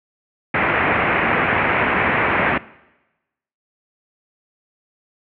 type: low-pass noise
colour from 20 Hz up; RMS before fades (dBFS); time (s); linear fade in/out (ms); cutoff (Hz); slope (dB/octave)
white; -18; 0.54-2.58; 5; 2400; 48
effects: noise-tail reverb RT60 1.0 s tail -20 dB re dry + high-pass 80 Hz 12 dB/octave